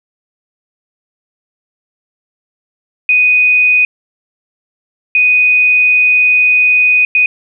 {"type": "tone bursts at uneven times", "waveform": "sine", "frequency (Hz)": 2489, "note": "D#7", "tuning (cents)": 0, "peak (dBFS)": -6, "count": 3, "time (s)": [[3.09, 3.85], [5.15, 7.05], [7.15, 7.26]], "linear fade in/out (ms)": 2, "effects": []}